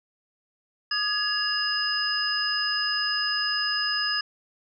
sine tone cluster, 1225 / 1683 / 2831 / 5020 Hz, D#6 / G#6 / F7 / D#8, -27 / +23 / +23 / +15 cents, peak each -33 / -28 / -34 / -26 dBFS, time 0.91-4.21 s, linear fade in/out 5 ms, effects none

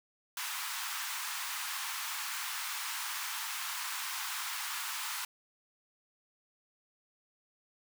pink high-pass noise, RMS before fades -38 dBFS, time 0.37-5.25 s, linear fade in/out 2 ms, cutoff 900 Hz, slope 48 dB/octave, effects none

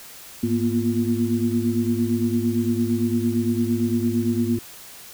sine tone cluster, 104.5 / 232.5 / 241.3 / 347.7 Hz, G#2 / A#3 / B3 / F4, +11 / -4 / -40 / -8 cents, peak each -27 / -23 / -23 / -27 dBFS, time 0.43-4.59 s, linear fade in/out 5 ms, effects white hiss -42 dBFS RMS until 5.13 s

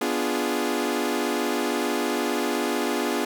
sawtooth chord, B diminished seventh, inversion none, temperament equal, 246.9 / 293.7 / 349.2 / 415.3 Hz, B3 / D4 / F4 / Ab4, 0 / 0 / 0 / 0 cents, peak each -25 dBFS, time 0.01-3.25 s, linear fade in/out 5 ms, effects none

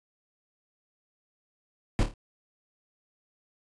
brown noise with echo, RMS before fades -22 dBFS, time 1.99-2.03 s, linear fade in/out 0 ms, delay 27 ms, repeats 4, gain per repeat -7 dB, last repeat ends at 2.138 s, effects resampled to 22050 Hz

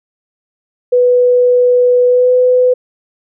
sine tone with pitch glide, 493.9 to 501.7 Hz, B4 to B4, 0 to +27 cents, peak -6 dBFS, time 0.92-2.74 s, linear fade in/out 10 ms, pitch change +27 cents, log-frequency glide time 2.07-2.32 s, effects none

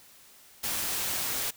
white noise, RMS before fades -31 dBFS, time 0.63-1.51 s, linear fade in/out 10 ms, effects white hiss -55 dBFS RMS until 1.56 s

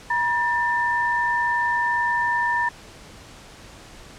sine tone pair together, 957 / 1785.8 Hz, A#5 / A6, +45 / +25 cents, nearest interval major seventh, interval 1080 cents, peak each -22 dBFS, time 0.1-2.69 s, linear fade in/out 5 ms, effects pink hiss -44 dBFS RMS until 4.18 s + low-pass 8000 Hz 12 dB/octave

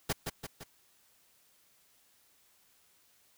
pink noise with echo, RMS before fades -31 dBFS, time 0.09-0.13 s, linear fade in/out 10 ms, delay 170 ms, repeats 3, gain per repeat -5 dB, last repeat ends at 0.64 s, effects white hiss -67 dBFS RMS until 3.37 s

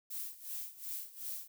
violet noise with tremolo, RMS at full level -40 dBFS, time 0.1-1.48 s, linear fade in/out 10 ms, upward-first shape sine, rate 2.7 Hz, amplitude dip 85%, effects none

